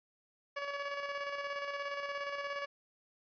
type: tone with tremolo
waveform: 15% pulse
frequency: 567 Hz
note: C#5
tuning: 39 cents sharp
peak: -29 dBFS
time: 0.56-2.66 s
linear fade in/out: 10 ms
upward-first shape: square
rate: 17 Hz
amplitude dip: 40%
effects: resampled to 11025 Hz